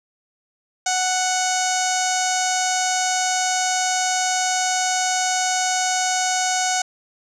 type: tone with low-pass filter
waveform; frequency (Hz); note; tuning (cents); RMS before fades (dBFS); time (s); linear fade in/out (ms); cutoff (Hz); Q
sawtooth; 740; F#5; 0; -21; 0.86-6.82; 5; 6700; 5.9
effects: none